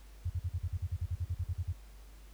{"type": "tone bursts", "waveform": "sine", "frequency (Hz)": 87.31, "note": "F2", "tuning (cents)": 0, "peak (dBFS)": -30, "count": 16, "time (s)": [0.25, 1.726], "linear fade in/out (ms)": 10, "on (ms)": 51, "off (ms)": 44, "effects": ["added 50 Hz sine -50 dBFS peak until 2.33 s", "pink hiss -62 dBFS RMS until 2.33 s"]}